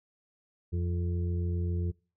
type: harmonic tone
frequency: 87.31 Hz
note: F2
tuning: in tune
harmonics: 1 / 2 / 4 / 5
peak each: -28 / -37 / -41 / -46 dBFS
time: 0.72-1.92 s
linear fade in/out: 20 ms
effects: noise-tail reverb RT60 0.4 s tail -26 dB re dry